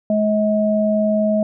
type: tone pair together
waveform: sine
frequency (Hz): 212.4 / 636.5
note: G#3 / D#5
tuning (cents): +39 / +39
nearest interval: octave + perfect fifth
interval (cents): 1900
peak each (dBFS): -17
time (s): 0.1-1.43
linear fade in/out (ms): 2
effects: none